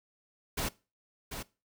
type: noise with echo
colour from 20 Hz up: pink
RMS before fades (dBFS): -33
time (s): 0.57-0.69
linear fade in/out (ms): 10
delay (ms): 740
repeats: 1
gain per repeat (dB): -7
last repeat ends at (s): 1.43
effects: noise-tail reverb RT60 0.3 s tail -21 dB re dry